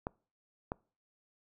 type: clicks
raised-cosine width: 1 ms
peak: -21 dBFS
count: 2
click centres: 0.069 / 0.719 s
effects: noise-tail reverb RT60 0.4 s tail -25 dB re dry